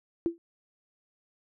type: tone with exponential decay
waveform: sine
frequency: 337.5 Hz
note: E4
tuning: 41 cents sharp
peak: -20 dBFS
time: 0.26-0.38 s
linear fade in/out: 0 ms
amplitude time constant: 25 ms
effects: none